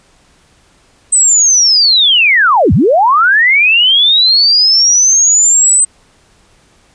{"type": "linear two-way sweep", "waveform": "sine", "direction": "down then up", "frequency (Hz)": [8200, 70.8, 8200], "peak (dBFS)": -5, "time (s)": [1.12, 5.85], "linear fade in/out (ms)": 10, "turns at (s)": 2.73, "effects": ["pink hiss -49 dBFS RMS until 6.94 s", "resampled to 22050 Hz"]}